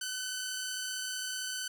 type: tone pair together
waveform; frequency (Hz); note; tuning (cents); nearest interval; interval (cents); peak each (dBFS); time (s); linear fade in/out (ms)
10% pulse; 1480 / 1515.5; F#6 / F#6; 0 / +41; unison; 41; -36 / -27; 0.01-1.68; 5
effects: none